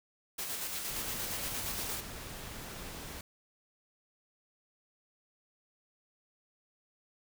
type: noise with tremolo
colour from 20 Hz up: white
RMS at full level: -37 dBFS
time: 0.38-2.01 s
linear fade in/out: 10 ms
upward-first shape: square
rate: 8.6 Hz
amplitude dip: 30%
type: noise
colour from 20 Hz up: pink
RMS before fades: -44 dBFS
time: 0.9-3.21 s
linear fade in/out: 2 ms
effects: none